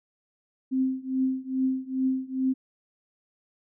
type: tone with tremolo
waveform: sine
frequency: 261.6 Hz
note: C4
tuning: in tune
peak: -20 dBFS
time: 0.71-2.54 s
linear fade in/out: 20 ms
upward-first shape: triangle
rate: 2.4 Hz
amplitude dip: 95%
effects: none